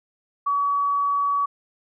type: tone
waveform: sine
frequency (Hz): 1135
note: C#6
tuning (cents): +41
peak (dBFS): -19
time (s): 0.46-1.46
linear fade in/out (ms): 10
effects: none